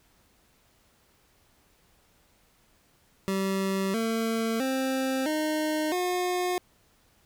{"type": "tone with pitch steps", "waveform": "25% pulse", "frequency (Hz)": [193.1, 225.7, 263.8, 308.3, 360.3], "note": ["G3", "A3", "C4", "D#4", "F#4"], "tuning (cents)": [-26, 44, 14, -16, -46], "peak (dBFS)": -22, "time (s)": [3.28, 6.58], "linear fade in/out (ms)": 0, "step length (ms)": 660, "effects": ["pink hiss -64 dBFS RMS until 7.25 s"]}